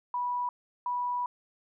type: tone bursts at uneven times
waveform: sine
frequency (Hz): 980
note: B5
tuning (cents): -14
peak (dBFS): -28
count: 2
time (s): 0.14-0.49 / 0.86-1.26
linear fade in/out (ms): 2
effects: none